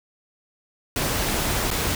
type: noise with dropouts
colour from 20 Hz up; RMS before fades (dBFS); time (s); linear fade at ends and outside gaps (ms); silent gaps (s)
pink; -24; 0.96-1.95; 2; 1.705-1.712
effects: none